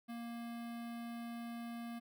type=tone with notch filter; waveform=square; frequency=234.3 Hz; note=A#3; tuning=9 cents sharp; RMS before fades=-45 dBFS; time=0.08-2 s; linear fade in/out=20 ms; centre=6600 Hz; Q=1.1; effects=none